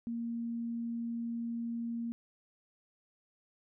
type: tone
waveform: sine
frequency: 233.1 Hz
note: A#3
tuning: in tune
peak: -34 dBFS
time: 0.07-2.12 s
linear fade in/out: 0 ms
effects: none